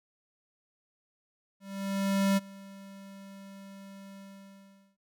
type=tone with ADSR envelope; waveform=square; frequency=196 Hz; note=G3; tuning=in tune; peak=-23 dBFS; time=1.6-4.97 s; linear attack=770 ms; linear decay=26 ms; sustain=-23 dB; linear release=790 ms; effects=none